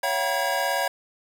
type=tone cluster; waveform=square; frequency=557 / 679 / 756 / 962 / 1633 Hz; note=C#5 / F5 / F#5 / B5 / G#6; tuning=+8 / -49 / +37 / -46 / -30 cents; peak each=-30 dBFS; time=0.03-0.88 s; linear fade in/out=5 ms; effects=9-bit